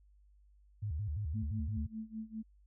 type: tone with vibrato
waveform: sine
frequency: 88.5 Hz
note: F2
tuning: 23 cents sharp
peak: -34 dBFS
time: 0.82-1.87 s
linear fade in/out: 10 ms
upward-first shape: square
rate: 5.8 Hz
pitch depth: 290 cents each way
type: tone with tremolo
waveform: sine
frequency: 220 Hz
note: A3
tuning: in tune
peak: -37 dBFS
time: 1.34-2.43 s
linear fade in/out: 20 ms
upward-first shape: sine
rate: 5 Hz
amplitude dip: 90%
effects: added 50 Hz sine -61 dBFS peak until 2.66 s